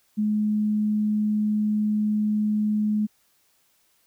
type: tone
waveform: sine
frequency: 211.7 Hz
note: G#3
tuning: 33 cents sharp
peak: -20 dBFS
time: 0.17-3.07 s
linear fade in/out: 20 ms
effects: white hiss -65 dBFS RMS until 4.06 s